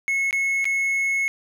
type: tone with dropouts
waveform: triangle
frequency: 2185 Hz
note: C#7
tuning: 26 cents flat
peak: -18 dBFS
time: 0.08-1.28 s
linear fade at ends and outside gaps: 0 ms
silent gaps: 0.309-0.328 / 0.644-0.654 s
effects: none